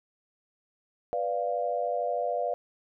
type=chord; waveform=sine; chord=B diminished; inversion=none; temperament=equal; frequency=493.9 / 587.3 / 698.5 Hz; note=B4 / D5 / F5; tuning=0 / 0 / 0 cents; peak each=-32 / -31 / -30 dBFS; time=1.13-2.54 s; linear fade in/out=0 ms; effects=none